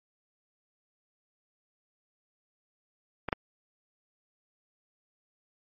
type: clicks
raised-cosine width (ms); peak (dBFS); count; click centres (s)
0.5; -16 / -10; 2; 3.287 / 3.328
effects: MP3 32 kbps